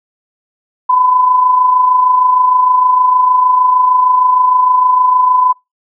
sine tone with amplitude modulation, 1006 Hz, B5, 32 cents sharp, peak -5 dBFS, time 0.89-5.53 s, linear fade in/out 10 ms, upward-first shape sine, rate 26.5 Hz, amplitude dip 45%, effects noise-tail reverb RT60 0.2 s tail -24 dB re dry

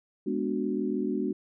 sine chord, G# half-diminished seventh, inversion none, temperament equal, 207.7 / 246.9 / 293.7 / 370 Hz, G#3 / B3 / D4 / F#4, 0 / 0 / 0 / 0 cents, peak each -32 dBFS, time 0.26-1.33 s, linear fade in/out 10 ms, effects none

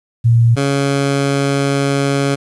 sine / 15% pulse tone pair in turn, 116.54 / 139.43 Hz, A#2 / C#3, 0 / +10 cents, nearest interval minor third, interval 310 cents, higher second, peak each -7 dBFS, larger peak neither, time 0.24-0.56 / 0.56-2.36 s, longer second, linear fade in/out 20 ms, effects resampled to 24000 Hz + 8-bit

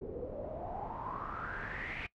pink noise with low-pass filter sweep, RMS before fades -41 dBFS, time 0.01-2.07 s, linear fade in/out 10 ms, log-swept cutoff 410 to 2400 Hz, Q 7.1, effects noise-tail reverb RT60 0.1 s tail -19 dB re dry

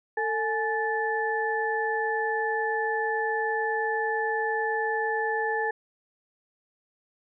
sine tone cluster, 446.8 / 844 / 1753 Hz, A4 / G#5 / A6, +27 / +28 / -7 cents, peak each -29 dBFS, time 0.17-5.71 s, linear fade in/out 5 ms, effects none

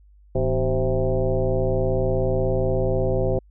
sine tone with frequency modulation, 245.8 Hz, B3, 8 cents flat, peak -18 dBFS, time 0.35-3.39 s, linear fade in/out 5 ms, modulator 137 Hz, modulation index 2.7, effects added 50 Hz sine -49 dBFS peak until 3.5 s

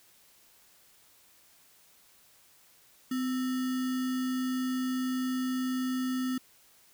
sine tone with sample-and-hold, 255.8 Hz, C4, 39 cents flat, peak -28 dBFS, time 3.11-6.38 s, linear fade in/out 5 ms, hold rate 1575 Hz, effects white hiss -61 dBFS RMS until 6.93 s

